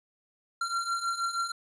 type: beating tone pair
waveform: square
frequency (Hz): 1368 / 1374.3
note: F6 / F6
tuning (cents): -36 / -28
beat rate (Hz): 6.3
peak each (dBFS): -35 / -31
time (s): 0.61-1.52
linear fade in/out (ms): 5
effects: resampled to 22050 Hz